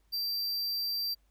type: tone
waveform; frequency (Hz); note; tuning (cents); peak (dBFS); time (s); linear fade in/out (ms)
square; 4699; D8; 0; -31; 0.12-1.15; 20
effects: added 50 Hz sine -65 dBFS peak until 1.3 s + pink hiss -75 dBFS RMS until 1.3 s